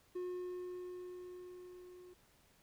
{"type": "tone with level ramp", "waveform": "triangle", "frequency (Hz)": 360.8, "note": "F#4", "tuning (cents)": -44, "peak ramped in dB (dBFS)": [-36, -52], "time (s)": [0.15, 2.14], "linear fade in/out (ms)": 10, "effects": ["pink hiss -69 dBFS RMS until 2.62 s"]}